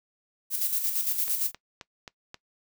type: noise with tremolo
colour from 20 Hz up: violet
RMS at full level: -26 dBFS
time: 0.5-1.52 s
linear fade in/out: 50 ms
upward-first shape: square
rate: 8.8 Hz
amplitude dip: 50%
type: click train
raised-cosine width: 0.2 ms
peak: -23 dBFS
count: 5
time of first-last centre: 1.28-2.344 s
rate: 3.76 Hz
effects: noise-tail reverb RT60 0.1 s tail -20 dB re dry